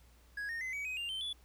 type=tone with pitch steps; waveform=triangle; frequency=1661.2 / 1843.2 / 2045 / 2269 / 2518 / 2794 / 3100 / 3440 Hz; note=G#6 / A#6 / C7 / C#7 / D#7 / F7 / G7 / A7; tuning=0 / -20 / -40 / +40 / +20 / 0 / -20 / -40 cents; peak=-35 dBFS; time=0.37-1.33 s; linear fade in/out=5 ms; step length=120 ms; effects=added 60 Hz sine -60 dBFS peak until 1.44 s + pink hiss -67 dBFS RMS until 1.44 s